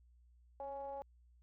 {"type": "ring-modulated tone", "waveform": "triangle", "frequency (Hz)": 141, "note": "C#3", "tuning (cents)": 30, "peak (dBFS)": -37, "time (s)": [0.6, 1.02], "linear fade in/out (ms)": 0, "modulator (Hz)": 693, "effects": ["added 60 Hz sine -63 dBFS peak until 1.42 s"]}